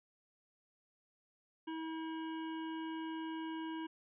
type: harmonic tone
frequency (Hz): 321.5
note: E4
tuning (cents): -43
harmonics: 1 / 3 / 5 / 7 / 9 / 10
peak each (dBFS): -40 / -47 / -53 / -60 / -55 / -62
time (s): 1.67-3.87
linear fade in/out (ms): 10
effects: none